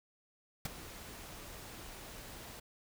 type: noise with ADSR envelope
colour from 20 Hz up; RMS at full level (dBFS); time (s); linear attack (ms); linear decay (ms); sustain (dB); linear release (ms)
pink; -35; 0.65-2.6; 4; 18; -14; 7
effects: none